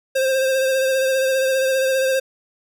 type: tone with vibrato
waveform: square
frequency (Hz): 528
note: C5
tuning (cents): +16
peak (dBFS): -17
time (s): 0.15-2.2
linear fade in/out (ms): 10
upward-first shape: sine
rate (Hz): 15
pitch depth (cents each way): 25
effects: none